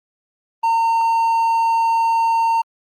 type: tone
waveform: triangle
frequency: 913 Hz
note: A#5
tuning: 36 cents flat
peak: -12 dBFS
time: 0.63-2.62 s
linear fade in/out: 10 ms
effects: Opus 24 kbps